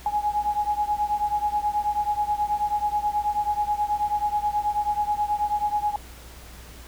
sine beating tone pair, 830.6 / 839.9 Hz, G#5 / G#5, 0 / +19 cents, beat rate 9.3 Hz, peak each -24 / -26 dBFS, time 0.06-5.96 s, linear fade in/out 2 ms, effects added 60 Hz sine -43 dBFS peak until 6.87 s + pink hiss -46 dBFS RMS until 6.87 s

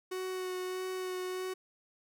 45% pulse tone with vibrato, 370 Hz, F#4, in tune, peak -35 dBFS, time 0.11-1.54 s, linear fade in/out 10 ms, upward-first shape sine, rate 1.6 Hz, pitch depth 13 cents each way, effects none

